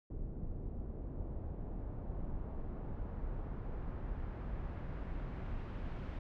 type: noise with low-pass filter sweep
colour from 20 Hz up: brown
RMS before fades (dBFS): -41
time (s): 0.1-6.19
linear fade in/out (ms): 5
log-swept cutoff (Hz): 460 to 2700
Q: 0.84
effects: none